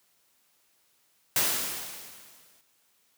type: noise with exponential decay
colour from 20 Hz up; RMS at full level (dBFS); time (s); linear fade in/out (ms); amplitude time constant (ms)
white; -23; 1.36-2.61; 2; 270
effects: white hiss -68 dBFS RMS until 3.17 s + high-pass 100 Hz 12 dB/octave